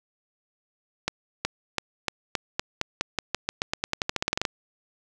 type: accelerating click train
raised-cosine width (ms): 0.2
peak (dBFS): -7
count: 24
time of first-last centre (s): 1.08-4.452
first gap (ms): 370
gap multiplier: 0.9
effects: none